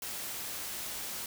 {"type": "noise", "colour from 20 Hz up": "white", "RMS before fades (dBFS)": -39, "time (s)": [0.02, 1.26], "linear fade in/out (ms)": 2, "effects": []}